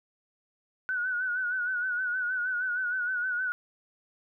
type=tone with vibrato; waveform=sine; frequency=1480 Hz; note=F#6; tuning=in tune; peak=-27 dBFS; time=0.89-3.52 s; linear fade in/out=0 ms; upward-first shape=sine; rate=6.4 Hz; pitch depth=61 cents each way; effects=none